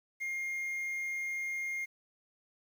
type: tone with quantisation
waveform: triangle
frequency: 2126 Hz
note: C7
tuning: 27 cents sharp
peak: -32 dBFS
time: 0.2-1.86 s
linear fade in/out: 20 ms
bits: 10
effects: none